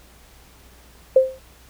sine tone with exponential decay, 523.3 Hz, C5, in tune, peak -6 dBFS, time 1.16-1.39 s, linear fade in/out 5 ms, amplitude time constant 49 ms, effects added 60 Hz sine -51 dBFS peak until 1.69 s + pink hiss -51 dBFS RMS until 1.69 s

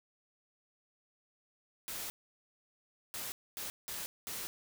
white noise bursts at uneven times, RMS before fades -41 dBFS, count 5, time 1.88-2.1 / 3.14-3.32 / 3.57-3.7 / 3.88-4.06 / 4.27-4.47 s, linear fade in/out 0 ms, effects none

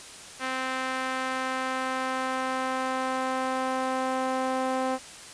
sawtooth tone with band-pass filter sweep, 260.2 Hz, C4, 9 cents flat, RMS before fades -29 dBFS, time 0.39-4.99 s, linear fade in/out 50 ms, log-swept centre 1700 to 750 Hz, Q 1.1, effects white hiss -44 dBFS RMS until 5.33 s + resampled to 22050 Hz

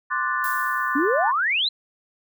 sine chord, D dominant seventh, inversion third, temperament equal, 1046.5 / 1174.7 / 1480 / 1760 Hz, C6 / D6 / F#6 / A6, 0 / 0 / 0 / 0 cents, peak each -27 dBFS, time 0.1-1.32 s, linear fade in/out 20 ms
violet noise with exponential decay, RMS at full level -32 dBFS, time 0.44-1.41 s, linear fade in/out 0 ms, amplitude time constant 210 ms
sine exponential sweep, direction up, 261.6 to 4193 Hz, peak -19 dBFS, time 0.95-1.69 s, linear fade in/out 10 ms
effects none

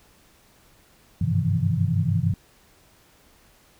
sine tone cluster, 96.5 / 103 / 129.4 / 157.7 / 169.1 Hz, G2 / G#2 / C3 / D#3 / E3, -27 / -14 / -19 / +24 / +44 cents, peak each -26 dBFS, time 1.21-2.34 s, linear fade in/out 5 ms, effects pink hiss -57 dBFS RMS until 3.79 s

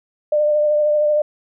sine tone with vibrato, 599 Hz, D5, 34 cents sharp, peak -13 dBFS, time 0.32-1.22 s, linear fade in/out 5 ms, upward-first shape triangle, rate 13 Hz, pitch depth 24 cents each way, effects none

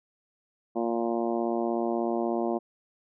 harmonic tone, 116.54 Hz, A#2, in tune, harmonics 2 / 3 / 4 / 5 / 6 / 7 / 8 / 9, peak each -31 / -29 / -37 / -34 / -33 / -40 / -41 / -44 dBFS, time 0.75-2.59 s, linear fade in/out 20 ms, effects none

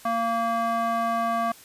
square tone with band-pass filter, 230 Hz, A#3, 23 cents flat, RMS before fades -25 dBFS, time 0.05-1.52 s, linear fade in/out 5 ms, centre 940 Hz, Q 5.4, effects white hiss -49 dBFS RMS until 1.64 s + resampled to 32000 Hz

